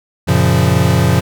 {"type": "chord", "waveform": "square", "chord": "Gb major seventh", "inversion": "none", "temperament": "equal", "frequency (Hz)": [92.5, 116.54, 138.59, 174.61], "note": ["Gb2", "Bb2", "Db3", "F3"], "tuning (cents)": [0, 0, 0, 0], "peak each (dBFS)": -16, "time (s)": [0.27, 1.21], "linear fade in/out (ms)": 20, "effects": []}